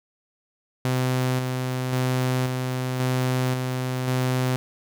sawtooth tone with tremolo, 128 Hz, C3, 38 cents flat, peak -17 dBFS, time 0.85-4.56 s, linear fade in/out 0 ms, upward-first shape square, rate 0.93 Hz, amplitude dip 35%, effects none

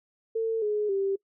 sine tone with pitch steps, 450 / 419.9 / 391.7 Hz, A4 / G#4 / G4, +39 / +19 / -1 cents, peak -24 dBFS, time 0.35-1.16 s, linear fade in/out 10 ms, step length 270 ms, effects noise-tail reverb RT60 0.1 s tail -22 dB re dry

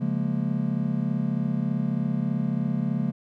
triangle chord, Bb minor seventh, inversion first, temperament just, 139.85 / 174.81 / 209.8 / 233.1 Hz, Db3 / F3 / Ab3 / Bb3, +16 / +2 / +18 / 0 cents, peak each -27 dBFS, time 0-3.12 s, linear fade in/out 20 ms, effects none

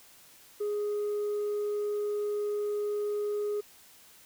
sine tone with tanh clipping, 415.3 Hz, G#4, in tune, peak -29 dBFS, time 0.6-3.61 s, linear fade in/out 10 ms, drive 1 dB, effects white hiss -56 dBFS RMS until 4.25 s

